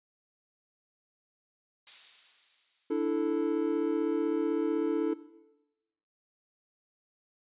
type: noise with exponential decay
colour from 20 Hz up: violet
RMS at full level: -33 dBFS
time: 1.87-3.53 s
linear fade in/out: 0 ms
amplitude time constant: 360 ms
type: chord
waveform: triangle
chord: D suspended second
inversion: none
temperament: equal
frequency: 293.7 / 329.6 / 440 Hz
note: D4 / E4 / A4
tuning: 0 / 0 / 0 cents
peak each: -29 dBFS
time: 2.9-5.14 s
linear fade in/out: 10 ms
effects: noise-tail reverb RT60 1.0 s tail -17 dB re dry + resampled to 8000 Hz